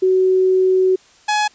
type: tone pair in turn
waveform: sine / sawtooth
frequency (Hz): 374 / 842.5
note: F#4 / G#5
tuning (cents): +19 / +25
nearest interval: octave + major second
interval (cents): 1406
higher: second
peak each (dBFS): -11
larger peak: neither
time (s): 0.02-0.96 / 1.28-1.48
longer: first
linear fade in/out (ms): 10
effects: white hiss -50 dBFS RMS until 1.54 s + resampled to 16000 Hz